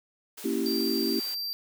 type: high-pass noise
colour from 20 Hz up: white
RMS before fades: -42 dBFS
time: 0.37-1.35 s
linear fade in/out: 10 ms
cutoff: 260 Hz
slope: 96 dB/octave
type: chord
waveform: sine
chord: A# diminished seventh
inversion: none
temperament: equal with one note detuned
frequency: 233.1 / 277.2 / 329.6 / 390.9 Hz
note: A#3 / C#4 / E4 / G4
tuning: 0 / 0 / 0 / -5 cents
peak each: -31 dBFS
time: 0.44-1.2 s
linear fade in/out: 10 ms
type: tone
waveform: square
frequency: 4699 Hz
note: D8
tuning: in tune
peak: -31 dBFS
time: 0.66-1.53 s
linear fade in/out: 0 ms
effects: none